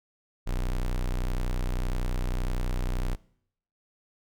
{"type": "tone", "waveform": "45% pulse", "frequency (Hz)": 30.87, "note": "B0", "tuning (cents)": 0, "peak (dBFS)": -26, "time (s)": [0.46, 3.16], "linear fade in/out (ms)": 20, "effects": ["noise-tail reverb RT60 0.7 s tail -22 dB re dry"]}